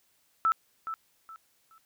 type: tone with echo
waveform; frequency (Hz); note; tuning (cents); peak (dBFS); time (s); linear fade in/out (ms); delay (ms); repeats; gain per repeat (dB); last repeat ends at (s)
sine; 1318.5; E6; 0; -21; 0.45-0.52; 0; 420; 3; -11; 1.78
effects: white hiss -69 dBFS RMS until 1.85 s